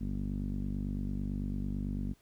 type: tone with low-pass filter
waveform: sawtooth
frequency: 49 Hz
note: G1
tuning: in tune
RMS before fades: -35 dBFS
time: 0-2.14 s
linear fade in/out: 20 ms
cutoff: 230 Hz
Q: 4.4
effects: pink hiss -68 dBFS RMS until 2.21 s